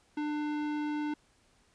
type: tone with tanh clipping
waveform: sine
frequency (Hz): 298.6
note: D4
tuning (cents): +29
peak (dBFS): -33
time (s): 0.17-1.14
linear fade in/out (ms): 5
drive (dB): 18
effects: pink hiss -67 dBFS RMS until 1.74 s + resampled to 22050 Hz